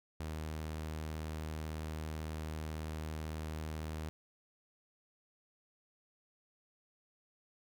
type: tone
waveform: sawtooth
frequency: 78.1 Hz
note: D#2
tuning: 7 cents sharp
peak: -35 dBFS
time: 0.2-4.09 s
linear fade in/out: 0 ms
effects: none